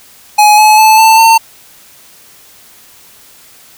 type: tone with pitch steps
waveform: square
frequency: 841 / 856.2 / 871.7 / 887.4 / 903.4 Hz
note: G#5 / A5 / A5 / A5 / A5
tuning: +22 / -47 / -16 / +14 / +45 cents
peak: -3 dBFS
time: 0.38-1.38 s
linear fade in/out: 10 ms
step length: 200 ms
effects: white hiss -40 dBFS RMS until 3.77 s